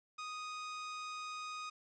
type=tone; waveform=sawtooth; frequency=1244.5 Hz; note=D#6; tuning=in tune; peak=-38 dBFS; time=0.18-1.7 s; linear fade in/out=10 ms; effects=resampled to 16000 Hz + 11-bit